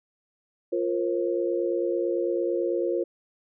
sine chord, F suspended fourth, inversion none, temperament equal with one note detuned, 349.2 / 466.2 / 535.2 Hz, F4 / Bb4 / C5, 0 / 0 / +39 cents, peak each -26 / -29 / -29 dBFS, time 0.72-3.04 s, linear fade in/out 10 ms, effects none

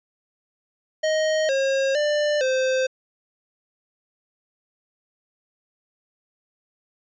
square tone with pitch steps, 625 / 540 / 594 / 520 Hz, D#5 / C#5 / D5 / C5, +8 / -45 / +20 / -11 cents, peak -20 dBFS, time 1.03-2.87 s, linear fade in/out 10 ms, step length 460 ms, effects resampled to 16000 Hz

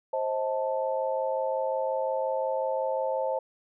sine chord, A diminished, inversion first, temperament just, 528 / 633.6 / 880 Hz, C5 / Eb5 / A5, +16 / +31 / 0 cents, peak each -28 / -32 / -32 dBFS, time 0.13-3.39 s, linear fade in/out 5 ms, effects none

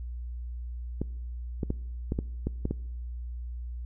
clicks, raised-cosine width 3 ms, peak -16 dBFS, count 8, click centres 1.016 / 1.632 / 1.704 / 2.121 / 2.189 / 2.47 / 2.654 / 2.71 s, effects noise-tail reverb RT60 1.0 s tail -23 dB re dry + added 60 Hz sine -34 dBFS peak until 3.85 s

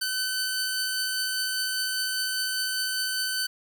sawtooth tone pair together, 1520 / 4555 Hz, F#6 / C#8, +46 / +46 cents, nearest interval octave + perfect fifth, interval 1900 cents, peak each -26 dBFS, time 0.01-3.47 s, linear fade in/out 10 ms, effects 10-bit

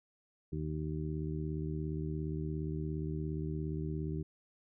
harmonic tone, 77.2 Hz, D#2, 13 cents flat, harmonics 1 / 2 / 3 / 4 / 5, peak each -40 / -37 / -48 / -42 / -44 dBFS, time 0.52-4.23 s, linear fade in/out 10 ms, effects none

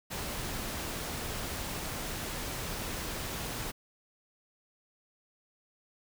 pink noise, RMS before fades -37 dBFS, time 0.1-3.72 s, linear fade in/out 20 ms, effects none

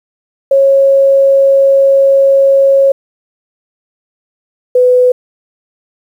sine tone pair in turn, 547 / 500 Hz, C#5 / B4, -23 / +21 cents, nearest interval major second, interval 156 cents, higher first, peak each -4 dBFS, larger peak neither, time 0.51-2.92 / 4.75-5.12 s, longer first, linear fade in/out 5 ms, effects 7-bit

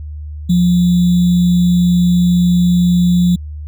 sine tone with sample-and-hold, 177 Hz, F3, 23 cents sharp, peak -8 dBFS, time 0.49-3.36 s, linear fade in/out 10 ms, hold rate 3675 Hz, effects added 75 Hz sine -24 dBFS peak until 3.67 s

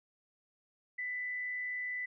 sine tone with frequency modulation, 1992 Hz, B6, 14 cents sharp, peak -35 dBFS, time 0.98-2.06 s, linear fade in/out 10 ms, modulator 98.6 Hz, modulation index 0.27, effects none

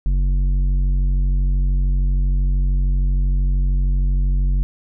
triangle tone with tanh clipping, 46.49 Hz, F#1, 9 cents sharp, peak -16 dBFS, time 0.06-4.63 s, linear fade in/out 0 ms, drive 13 dB, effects none

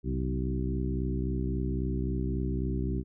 harmonic tone with a mistuned harmonic, 63.7 Hz, C2, 46 cents flat, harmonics 1 / 2 / 3 / 4 / 5 / 6, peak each -31 / -34 / -36 / -37 / -38 / -39 dBFS, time 0.03-3.04 s, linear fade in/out 50 ms, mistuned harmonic 2, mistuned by +67 cents, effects none

